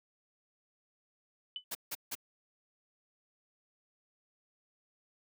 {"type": "tone with exponential decay", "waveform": "sine", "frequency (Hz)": 3000, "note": "F#7", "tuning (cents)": 23, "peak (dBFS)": -33, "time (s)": [1.56, 1.64], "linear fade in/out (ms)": 1, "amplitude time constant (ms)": 17}
{"type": "noise bursts", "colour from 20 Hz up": "white", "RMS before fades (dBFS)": -38, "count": 3, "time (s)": [1.71, 2.153], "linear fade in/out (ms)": 10, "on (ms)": 41, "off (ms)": 160}
{"effects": []}